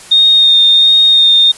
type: tone with vibrato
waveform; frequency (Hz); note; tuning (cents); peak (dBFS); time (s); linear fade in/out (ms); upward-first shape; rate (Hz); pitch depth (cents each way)
sine; 3680; A#7; -23; -4; 0.11-1.52; 10; sine; 1.4; 15
effects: white hiss -34 dBFS RMS until 1.57 s + resampled to 24000 Hz